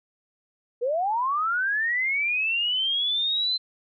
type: linear sweep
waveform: sine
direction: up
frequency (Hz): 458.5 to 4100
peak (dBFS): -22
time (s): 0.81-3.58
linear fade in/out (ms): 20
effects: none